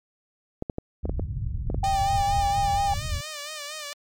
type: clicks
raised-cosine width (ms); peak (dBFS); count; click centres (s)
2; -15; 8; 0.624 / 0.698 / 0.784 / 1.055 / 1.095 / 1.196 / 1.701 / 1.745
type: low-pass noise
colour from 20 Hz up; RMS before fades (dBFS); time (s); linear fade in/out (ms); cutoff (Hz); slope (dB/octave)
white; -29; 1.03-3.21; 10; 110; 24
type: tone with pitch glide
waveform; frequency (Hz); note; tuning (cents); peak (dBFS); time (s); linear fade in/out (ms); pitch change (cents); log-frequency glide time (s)
sine; 784 to 801.4; G5 to G5; 0 to +38; -21; 1.83-2.94; 5; +38; 1.97-2.27
type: tone with vibrato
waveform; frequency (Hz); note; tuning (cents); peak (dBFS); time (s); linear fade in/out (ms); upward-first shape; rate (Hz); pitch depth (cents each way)
5% pulse; 598; D5; +31; -22; 1.84-3.93; 0; sine; 4.3; 73
effects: MP3 64 kbps